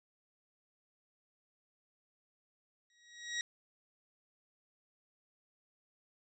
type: tone with exponential growth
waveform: 20% pulse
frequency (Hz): 1902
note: A#6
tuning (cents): +34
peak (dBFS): -27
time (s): 2.9-3.41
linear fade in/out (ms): 1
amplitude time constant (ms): 110
effects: resampled to 22050 Hz